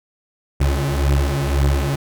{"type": "beating tone pair", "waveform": "30% pulse", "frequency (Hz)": [69, 70.9], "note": ["C#2", "C#2"], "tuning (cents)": [-7, 40], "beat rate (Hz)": 1.9, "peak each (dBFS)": -16, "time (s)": [0.6, 1.96], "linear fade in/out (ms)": 10, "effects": []}